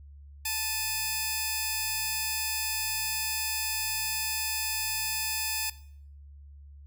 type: tone pair together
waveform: 5% pulse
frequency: 880 / 2484 Hz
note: A5 / D#7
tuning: 0 / -3 cents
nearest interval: octave + tritone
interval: 1797 cents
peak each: -21 dBFS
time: 0.45-5.7 s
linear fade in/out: 5 ms
effects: noise-tail reverb RT60 0.6 s tail -19 dB re dry + added 71 Hz sine -46 dBFS peak until 6.86 s